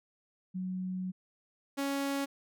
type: tone pair in turn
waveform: sine / sawtooth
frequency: 185 / 277.8 Hz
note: F#3 / C#4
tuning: 0 / +4 cents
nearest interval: perfect fifth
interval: 704 cents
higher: second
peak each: -33 / -27 dBFS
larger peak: second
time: 0.54-1.12 / 1.77-2.26 s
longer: first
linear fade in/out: 20 ms
effects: none